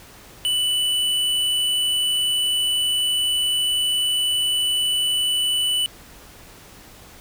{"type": "tone with hard clipping", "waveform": "sine", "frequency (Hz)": 2976, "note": "F#7", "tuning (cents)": 9, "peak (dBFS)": -20, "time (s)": [0.45, 5.86], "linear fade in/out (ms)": 0, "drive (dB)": 11, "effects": ["pink hiss -45 dBFS RMS until 7.2 s"]}